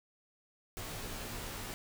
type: noise with comb filter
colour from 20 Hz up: pink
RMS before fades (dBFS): -42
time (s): 0.77-1.74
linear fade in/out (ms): 0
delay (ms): 15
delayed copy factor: -0.95
effects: none